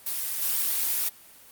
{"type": "noise with level steps", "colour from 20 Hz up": "blue", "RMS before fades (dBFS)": [-30, -26], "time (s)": [0.06, 1.09], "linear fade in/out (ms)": 5, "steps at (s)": 0.42, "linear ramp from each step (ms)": 5, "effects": ["white hiss -51 dBFS RMS until 1.51 s", "Opus 32 kbps"]}